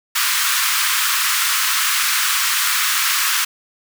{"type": "high-pass noise", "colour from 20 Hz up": "pink", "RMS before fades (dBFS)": -18, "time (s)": [0.15, 3.45], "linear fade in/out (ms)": 10, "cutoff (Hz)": 1100, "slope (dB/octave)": 48, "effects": []}